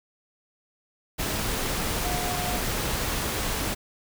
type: tone in noise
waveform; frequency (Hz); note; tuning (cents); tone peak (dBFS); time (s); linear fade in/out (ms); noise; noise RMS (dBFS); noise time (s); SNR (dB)
sine; 717; F5; +45; -32; 2.04-2.59; 20; pink; -28; 1.18-3.75; -7
effects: none